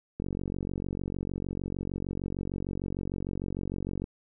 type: click train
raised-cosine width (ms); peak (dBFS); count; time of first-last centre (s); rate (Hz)
3; -20; 180; 0.2-4.041; 46.6
effects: none